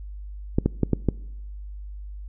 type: clicks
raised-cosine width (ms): 3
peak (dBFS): -6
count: 5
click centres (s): 0.585 / 0.66 / 0.833 / 0.933 / 1.087
effects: noise-tail reverb RT60 0.9 s tail -23 dB re dry + added 50 Hz sine -34 dBFS peak until 2.28 s